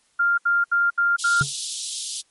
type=tone bursts; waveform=sine; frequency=1396.9 Hz; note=F6; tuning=in tune; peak=-16 dBFS; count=5; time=0.19-1.428 s; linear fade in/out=10 ms; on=190 ms; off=72 ms
type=high-pass noise; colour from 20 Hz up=pink; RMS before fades=-29 dBFS; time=1.18-2.22 s; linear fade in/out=20 ms; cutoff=3300 Hz; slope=48 dB/octave
type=tone with exponential decay; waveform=triangle; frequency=140 Hz; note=C#3; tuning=18 cents sharp; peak=-15 dBFS; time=1.41-1.53 s; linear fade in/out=0 ms; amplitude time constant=24 ms
effects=white hiss -63 dBFS RMS until 2.3 s + MP3 48 kbps